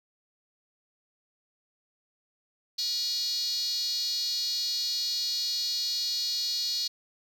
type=tone with high-pass filter; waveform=5% pulse; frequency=481.1 Hz; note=B4; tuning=45 cents flat; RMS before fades=-30 dBFS; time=2.78-6.88 s; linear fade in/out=10 ms; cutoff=4400 Hz; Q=8.1; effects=none